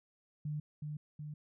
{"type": "tone with echo", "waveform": "sine", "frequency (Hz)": 150, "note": "D3", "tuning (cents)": 37, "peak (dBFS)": -35, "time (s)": [0.45, 0.6], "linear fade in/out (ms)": 5, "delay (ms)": 370, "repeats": 2, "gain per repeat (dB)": -3, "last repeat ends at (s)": 1.34, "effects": []}